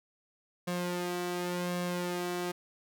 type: tone with flanger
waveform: sawtooth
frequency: 177.3 Hz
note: F3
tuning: 26 cents sharp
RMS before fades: -34 dBFS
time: 0.67-2.52 s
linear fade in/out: 10 ms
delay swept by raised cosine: 1.8 to 2.64 ms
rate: 0.9 Hz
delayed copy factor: +0.65
effects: none